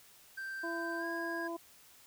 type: tone with pitch glide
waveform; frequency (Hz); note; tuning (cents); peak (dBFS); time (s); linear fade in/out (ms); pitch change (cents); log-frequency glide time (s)
triangle; 1568 to 1637.4; G6 to G#6; 0 to -25; -37; 0.37-1.48; 10; +75; 0.98-1.05
type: harmonic tone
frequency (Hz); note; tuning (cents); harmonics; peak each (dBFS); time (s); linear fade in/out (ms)
336.4; E4; +35; 1 / 2 / 3; -39 / -42 / -44; 0.63-1.57; 10
effects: white hiss -60 dBFS RMS until 2.06 s